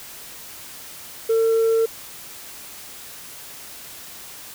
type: tone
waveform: sine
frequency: 451.5 Hz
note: A4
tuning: 45 cents sharp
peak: -13 dBFS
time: 1.29-1.86 s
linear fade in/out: 10 ms
effects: tanh soft clip ceiling -14 dBFS + white hiss -39 dBFS RMS until 4.54 s